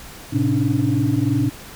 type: tone cluster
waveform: sine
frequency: 110.3 / 131.1 / 277 / 300.1 Hz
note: A2 / C3 / C#4 / D4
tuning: +5 / +4 / -1 / +38 cents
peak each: -21 dBFS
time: 0.32-1.5 s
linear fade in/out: 20 ms
effects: tanh soft clip ceiling -7 dBFS + pink hiss -39 dBFS RMS until 1.75 s